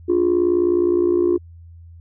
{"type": "tone with amplitude modulation", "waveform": "sine", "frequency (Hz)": 351.8, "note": "F4", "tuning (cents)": 13, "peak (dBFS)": -9, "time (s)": [0.08, 1.38], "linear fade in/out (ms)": 20, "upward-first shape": "sine", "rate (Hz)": 59.6, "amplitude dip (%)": 85, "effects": ["tanh soft clip ceiling -9 dBFS", "added 84 Hz sine -39 dBFS peak until 2 s"]}